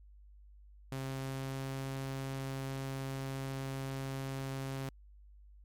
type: tone with pitch glide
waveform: sawtooth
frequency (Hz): 133.7 to 134.63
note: C3 to C3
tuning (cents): +38 to +50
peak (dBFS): -33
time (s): 0.92-4.89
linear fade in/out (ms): 2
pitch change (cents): +12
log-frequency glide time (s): 1.21-1.84
effects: added 50 Hz sine -54 dBFS peak until 5.64 s + MP3 96 kbps